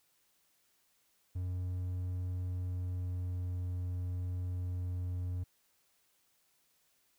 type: tone with pitch glide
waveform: triangle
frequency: 90.6 to 89.92 Hz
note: F#2 to F#2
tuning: -36 to -49 cents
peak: -32 dBFS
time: 1.35-5.44 s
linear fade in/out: 10 ms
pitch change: -13 cents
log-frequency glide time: 2.35-3.6 s
effects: white hiss -73 dBFS RMS until 7.18 s